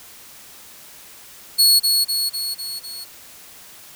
sawtooth tone with echo, 4362 Hz, C#8, 29 cents flat, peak -8 dBFS, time 1.58-1.8 s, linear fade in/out 20 ms, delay 250 ms, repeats 5, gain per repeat -4 dB, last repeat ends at 3.05 s, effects white hiss -43 dBFS RMS until 3.95 s

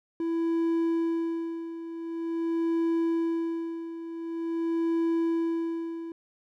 triangle tone with tremolo, 331.8 Hz, E4, 11 cents sharp, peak -21 dBFS, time 0.2-6.12 s, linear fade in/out 2 ms, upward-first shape sine, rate 0.46 Hz, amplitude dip 75%, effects none

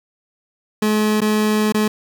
30% pulse tone with dropouts, 213.4 Hz, G#3, 47 cents sharp, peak -12 dBFS, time 0.82-1.88 s, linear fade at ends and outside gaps 5 ms, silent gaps 1.206-1.216 / 1.723-1.744 s, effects 7-bit

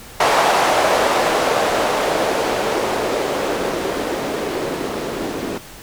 violet noise with low-pass filter sweep, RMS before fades -19 dBFS, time 0.2-5.58 s, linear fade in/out 5 ms, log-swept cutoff 710 to 310 Hz, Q 1.6, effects pink hiss -38 dBFS RMS until 5.82 s

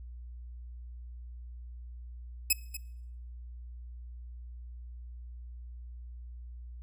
5% pulse tone with echo, 2560 Hz, D#7, 49 cents sharp, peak -13 dBFS, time 2.5-2.53 s, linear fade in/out 5 ms, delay 240 ms, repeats 1, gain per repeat -14 dB, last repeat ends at 2.77 s, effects noise-tail reverb RT60 0.8 s tail -22 dB re dry + added 60 Hz sine -42 dBFS peak until 6.82 s

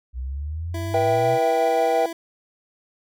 sine exponential sweep, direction up, 60.7 to 130.81 Hz, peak -26 dBFS, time 0.13-1.39 s, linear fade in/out 50 ms
25% pulse tone, 332.5 Hz, E4, 15 cents sharp, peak -26 dBFS, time 0.74-2.13 s, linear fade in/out 5 ms
triangle chord, E minor, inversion second, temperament equal with one note detuned, 484 / 659.3 / 784 Hz, B4 / E5 / G5, -35 / 0 / 0 cents, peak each -20 dBFS, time 0.94-2.06 s, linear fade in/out 2 ms
effects none

